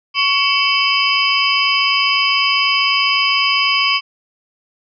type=tone cluster; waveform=sine; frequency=1113 / 2244 / 2657 / 3059 / 4958 Hz; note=C#6 / C#7 / E7 / G7 / D#8; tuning=+7 / +21 / +13 / -43 / -7 cents; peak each=-19 dBFS; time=0.14-4.01 s; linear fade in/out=50 ms; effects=none